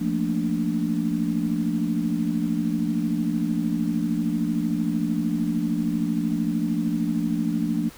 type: chord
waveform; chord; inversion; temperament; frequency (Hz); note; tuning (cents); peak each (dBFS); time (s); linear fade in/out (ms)
sine; Bb major seventh; second; equal with one note detuned; 173.31 / 220 / 233.1 / 293.7; F3 / A3 / Bb3 / D4; -13 / 0 / 0 / 0; -27; 0-7.9; 20
effects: pink hiss -46 dBFS RMS until 7.97 s